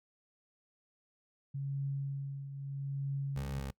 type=tone with tremolo; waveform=sine; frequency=138.59 Hz; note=C#3; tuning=in tune; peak=-32 dBFS; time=1.54-3.6 s; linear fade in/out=10 ms; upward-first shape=triangle; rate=0.78 Hz; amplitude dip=65%
type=tone; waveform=20% pulse; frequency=67.8 Hz; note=C#2; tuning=38 cents flat; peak=-33 dBFS; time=3.36-3.71 s; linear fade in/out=5 ms
effects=noise-tail reverb RT60 0.1 s tail -23 dB re dry